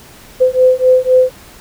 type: beating tone pair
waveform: sine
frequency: 509 / 512.9 Hz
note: C5 / C5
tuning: -48 / -35 cents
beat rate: 3.9 Hz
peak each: -10 dBFS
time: 0.4-1.31 s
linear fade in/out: 20 ms
effects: pink hiss -39 dBFS RMS until 1.6 s